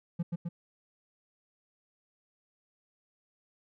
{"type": "tone with echo", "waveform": "triangle", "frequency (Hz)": 171, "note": "F3", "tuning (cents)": -36, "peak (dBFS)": -26, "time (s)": [0.19, 0.23], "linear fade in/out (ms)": 10, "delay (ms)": 130, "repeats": 2, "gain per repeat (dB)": -2, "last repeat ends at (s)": 0.49, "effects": []}